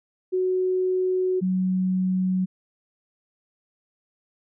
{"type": "tone pair in turn", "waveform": "sine", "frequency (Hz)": [370, 185.7], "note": ["F#4", "F#3"], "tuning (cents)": [0, 7], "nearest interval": "octave", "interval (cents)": 1193, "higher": "first", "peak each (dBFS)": -20, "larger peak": "neither", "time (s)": [[0.32, 1.41], [1.41, 2.46]], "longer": "first", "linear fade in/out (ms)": 20, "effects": []}